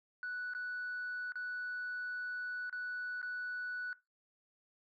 sine tone with dropouts, 1480 Hz, F#6, in tune, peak -36 dBFS, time 0.23-3.93 s, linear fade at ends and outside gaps 1 ms, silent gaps 0.536-0.549 / 1.321-1.356 / 2.696-2.727 / 3.216-3.228 s, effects noise-tail reverb RT60 0.2 s tail -18 dB re dry + tanh soft clip ceiling -35 dBFS

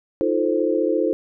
sine chord, F dominant seventh, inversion third, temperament equal with one note detuned, 314.6 / 349.2 / 440 / 523.3 Hz, Eb4 / F4 / A4 / C5, +19 / 0 / 0 / 0 cents, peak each -23 dBFS, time 0.21-1.13 s, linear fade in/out 0 ms, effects none

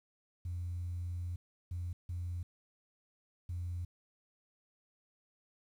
sine tone bursts at uneven times, 87.7 Hz, F2, 8 cents sharp, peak -35 dBFS, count 4, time 0.45-1.36 / 1.71-1.93 / 2.09-2.43 / 3.49-3.85 s, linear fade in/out 5 ms, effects tanh soft clip ceiling -32 dBFS + 11-bit

